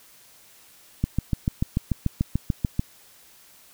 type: click train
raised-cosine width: 5 ms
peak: -9 dBFS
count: 13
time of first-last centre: 1.04-2.794 s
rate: 6.84 Hz
effects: white hiss -53 dBFS RMS until 3.73 s